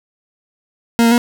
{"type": "tone with pitch steps", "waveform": "40% pulse", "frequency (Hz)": [232.9, 231, 239.3], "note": ["A#3", "A#3", "A#3"], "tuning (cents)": [-1, -16, 46], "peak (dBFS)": -8, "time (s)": [0.99, 1.179], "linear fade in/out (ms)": 0, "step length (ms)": 63, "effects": []}